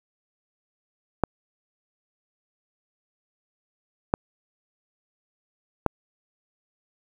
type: clicks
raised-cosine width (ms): 1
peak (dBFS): -5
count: 3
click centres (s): 1.237 / 4.139 / 5.863
effects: 7-bit